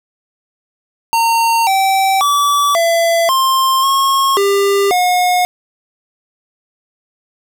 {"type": "tone with pitch steps", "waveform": "square", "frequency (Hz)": [917, 773, 1151, 672, 1057, 1086, 398.7, 722], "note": ["A#5", "G5", "D6", "E5", "C6", "C#6", "G4", "F#5"], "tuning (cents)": [-29, -24, -35, 33, 17, -36, 29, -43], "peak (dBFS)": -11, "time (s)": [1.13, 5.45], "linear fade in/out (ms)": 0, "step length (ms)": 540, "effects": []}